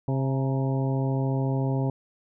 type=harmonic tone with a mistuned harmonic; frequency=133.8 Hz; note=C3; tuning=39 cents sharp; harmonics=1 / 2 / 3 / 4 / 5 / 6 / 7; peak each=-24 / -30 / -34 / -36 / -38 / -40 / -41 dBFS; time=0.08-1.9 s; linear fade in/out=2 ms; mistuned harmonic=6; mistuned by=+71 cents; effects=none

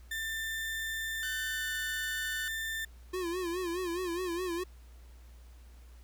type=tone; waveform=35% pulse; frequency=1786 Hz; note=A6; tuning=25 cents sharp; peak=-32 dBFS; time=0.11-2.85 s; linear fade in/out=5 ms
type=tone with pitch glide; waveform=sawtooth; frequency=1511 to 1491.9 Hz; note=F#6 to F#6; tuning=+36 to +14 cents; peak=-35 dBFS; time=1.23-2.48 s; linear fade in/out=0 ms; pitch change=-22 cents; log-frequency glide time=1.48-1.69 s
type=tone with vibrato; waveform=square; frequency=353.7 Hz; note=F4; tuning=22 cents sharp; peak=-33 dBFS; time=3.13-4.64 s; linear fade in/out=10 ms; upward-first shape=sine; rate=4.8 Hz; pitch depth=95 cents each way
effects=added 60 Hz sine -50 dBFS peak until 6.03 s + pink hiss -64 dBFS RMS until 6.03 s

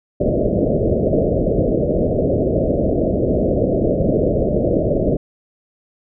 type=low-pass noise; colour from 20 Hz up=white; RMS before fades=-17 dBFS; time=0.2-5.17 s; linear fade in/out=10 ms; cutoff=640 Hz; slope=96 dB/octave; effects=none

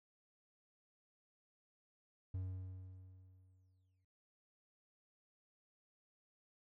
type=tone with exponential decay; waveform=triangle; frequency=93.1 Hz; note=F#2; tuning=11 cents sharp; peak=-36 dBFS; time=2.34-4.05 s; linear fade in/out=5 ms; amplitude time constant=370 ms; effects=none

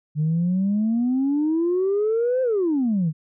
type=exponential two-way sweep; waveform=sine; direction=up then down; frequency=148.3 to 525 to 148.3 Hz; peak=-17 dBFS; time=0.15-3.13 s; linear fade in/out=50 ms; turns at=2.42 s; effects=tanh soft clip ceiling -15 dBFS

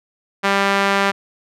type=tone with band-pass filter; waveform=sawtooth; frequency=197.8 Hz; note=G3; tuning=16 cents sharp; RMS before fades=-17 dBFS; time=0.43-1.12 s; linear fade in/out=20 ms; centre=1600 Hz; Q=0.83; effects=none

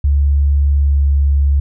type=tone with pitch glide; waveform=sine; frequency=71 to 70.35 Hz; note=C#2 to C#2; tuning=+42 to +26 cents; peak=-9 dBFS; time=0.04-1.6 s; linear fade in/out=5 ms; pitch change=-16 cents; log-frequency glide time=0.78-1.01 s; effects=none

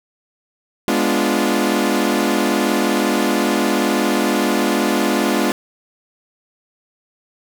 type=chord; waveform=sawtooth; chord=G# diminished seventh; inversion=none; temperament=equal with one note detuned; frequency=207.7 / 246.9 / 292.1 / 349.2 Hz; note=G#3 / B3 / D4 / F4; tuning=0 / 0 / -9 / 0 cents; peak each=-17 dBFS; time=0.88-5.52 s; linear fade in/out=0 ms; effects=none

